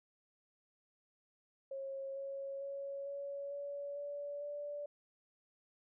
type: tone with pitch steps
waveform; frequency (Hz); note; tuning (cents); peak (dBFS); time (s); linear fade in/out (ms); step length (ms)
sine; 543 / 549.3 / 555.7 / 562.1 / 568.7 / 575.3 / 582; C#5 / C#5 / C#5 / C#5 / C#5 / D5 / D5; -36 / -16 / +4 / +24 / +44 / -36 / -16; -40; 1.71-4.86; 5; 450
effects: none